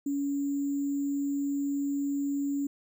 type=tone with sample-and-hold; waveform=sine; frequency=281.7 Hz; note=C#4; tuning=28 cents sharp; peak=-27 dBFS; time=0.06-2.67 s; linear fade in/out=5 ms; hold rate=7350 Hz; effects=none